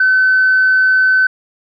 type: tone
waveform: sine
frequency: 1521 Hz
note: F#6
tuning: 47 cents sharp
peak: -7 dBFS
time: 0-1.27 s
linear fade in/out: 5 ms
effects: tanh soft clip ceiling -4 dBFS